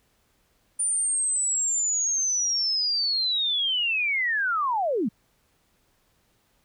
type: linear sweep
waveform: sine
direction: down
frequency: 9280 to 180 Hz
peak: -22 dBFS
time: 0.79-5.09 s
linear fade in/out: 10 ms
effects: pink hiss -67 dBFS RMS until 6.64 s